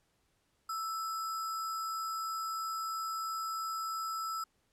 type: tone with sample-and-hold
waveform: sine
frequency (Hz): 1318.5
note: E6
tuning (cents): 0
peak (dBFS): -34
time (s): 0.69-4.44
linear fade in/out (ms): 5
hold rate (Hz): 6300
effects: pink hiss -75 dBFS RMS until 4.72 s + low-pass 12000 Hz 12 dB/octave